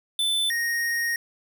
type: tone pair in turn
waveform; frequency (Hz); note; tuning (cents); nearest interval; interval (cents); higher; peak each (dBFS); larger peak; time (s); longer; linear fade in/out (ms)
square; 3520 / 1864.7; A7 / A#6; 0 / 0; major seventh; 1100; first; -22 / -24; first; 0.19-0.5 / 0.5-1.16; second; 2
effects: 9-bit